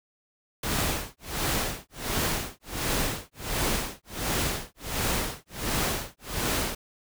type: noise with tremolo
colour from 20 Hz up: pink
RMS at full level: -26 dBFS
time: 0.63-6.75 s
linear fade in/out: 5 ms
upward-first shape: sine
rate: 1.4 Hz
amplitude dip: 100%
effects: none